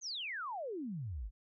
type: exponential sweep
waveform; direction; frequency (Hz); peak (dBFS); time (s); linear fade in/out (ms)
sine; down; 6645 to 42.86; -38; 0.01-1.31; 50
effects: none